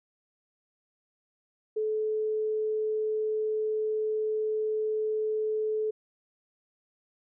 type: tone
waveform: sine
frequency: 432.1 Hz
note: A4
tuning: 31 cents flat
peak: -26 dBFS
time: 1.76-5.91 s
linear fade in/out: 10 ms
effects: none